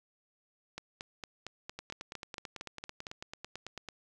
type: two click trains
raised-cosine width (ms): 0.2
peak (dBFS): -23 / -24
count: 11 / 20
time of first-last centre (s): 0.78-3.068 / 1.79-3.887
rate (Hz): 4.37 / 9.06
effects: none